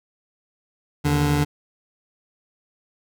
25% pulse tone pair together, 78.5 / 145.98 Hz, D#2 / D3, +16 / -10 cents, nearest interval major seventh, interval 1074 cents, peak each -21 / -15 dBFS, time 1.04-1.45 s, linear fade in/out 20 ms, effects none

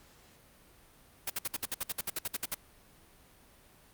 white noise bursts, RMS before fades -33 dBFS, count 15, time 1.27-2.545 s, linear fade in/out 5 ms, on 29 ms, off 60 ms, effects pink hiss -60 dBFS RMS until 3.93 s + Opus 48 kbps

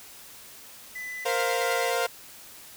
triangle tone bursts, 2000 Hz, B6, 21 cents sharp, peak -32 dBFS, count 3, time 0.95-1.904 s, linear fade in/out 10 ms, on 300 ms, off 27 ms
sawtooth chord, Bb suspended second, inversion none, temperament equal with one note detuned, 466.2 / 523.3 / 700.9 Hz, Bb4 / C5 / F5, 0 / 0 / +6 cents, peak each -25 dBFS, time 1.25-2.07 s, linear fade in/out 10 ms
effects white hiss -47 dBFS RMS until 2.76 s

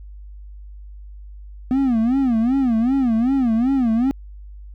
triangle tone with vibrato, 246.9 Hz, B3, in tune, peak -13 dBFS, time 1.71-4.11 s, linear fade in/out 0 ms, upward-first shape sine, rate 2.6 Hz, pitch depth 190 cents each way, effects added 50 Hz sine -35 dBFS peak until 4.74 s

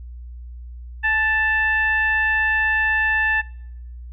sine tone with frequency modulation, 1760 Hz, A6, in tune, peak -16 dBFS, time 1.03-3.42 s, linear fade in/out 20 ms, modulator 896 Hz, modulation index 0.58, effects noise-tail reverb RT60 0.8 s tail -24 dB re dry + added 60 Hz sine -33 dBFS peak until 4.12 s

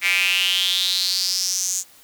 square tone with high-pass filter sweep, 92.5 Hz, F#2, in tune, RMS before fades -21 dBFS, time 0.01-1.84 s, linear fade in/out 50 ms, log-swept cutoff 2200 to 7000 Hz, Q 6.4, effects white hiss -50 dBFS RMS until 2.03 s

